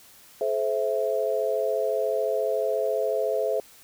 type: chord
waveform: sine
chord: A minor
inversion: none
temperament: equal with one note detuned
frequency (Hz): 429.2 / 523.3 / 659.3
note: A4 / C5 / E5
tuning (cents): -43 / 0 / 0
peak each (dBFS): -27 / -27 / -27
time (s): 0.41-3.6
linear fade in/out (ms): 2
effects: white hiss -52 dBFS RMS until 3.83 s